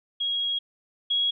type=tone pair in turn; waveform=sine; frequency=3296 / 3317 Hz; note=G#7 / G#7; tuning=-14 / -3 cents; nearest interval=unison; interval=11 cents; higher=second; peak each=-24 / -21 dBFS; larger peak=second; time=0.2-0.59 / 1.1-1.31 s; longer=first; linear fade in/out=10 ms; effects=none